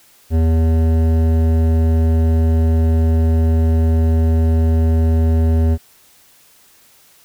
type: tone with hard clipping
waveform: triangle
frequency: 80.9 Hz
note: E2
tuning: 32 cents flat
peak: -13 dBFS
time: 0.3-5.78 s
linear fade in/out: 50 ms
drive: 17 dB
effects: white hiss -50 dBFS RMS until 7.24 s